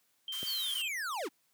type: tone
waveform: sine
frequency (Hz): 3142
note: G7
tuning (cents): +3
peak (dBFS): -36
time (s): 0.28-0.88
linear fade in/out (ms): 2
type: high-pass noise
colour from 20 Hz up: white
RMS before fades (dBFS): -44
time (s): 0.32-0.82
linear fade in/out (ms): 5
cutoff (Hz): 980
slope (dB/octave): 96
type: click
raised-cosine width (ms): 2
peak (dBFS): -30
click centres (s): 0.43
type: linear sweep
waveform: square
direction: down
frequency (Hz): 4677 to 233.1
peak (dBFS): -35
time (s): 0.46-1.29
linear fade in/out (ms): 20
effects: white hiss -73 dBFS RMS until 1.53 s + high-pass 100 Hz 12 dB/octave